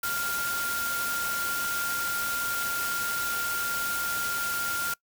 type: tone in noise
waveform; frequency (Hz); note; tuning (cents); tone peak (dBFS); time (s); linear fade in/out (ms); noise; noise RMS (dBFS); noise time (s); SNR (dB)
sine; 1396.9; F6; 0; -29; 0.03-4.94; 5; white; -33; 0.03-4.94; +1
effects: noise-tail reverb RT60 0.1 s tail -23 dB re dry